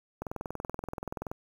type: click train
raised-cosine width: 1 ms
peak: -21 dBFS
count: 24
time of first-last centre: 0.22-1.315 s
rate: 21 Hz
effects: 8-bit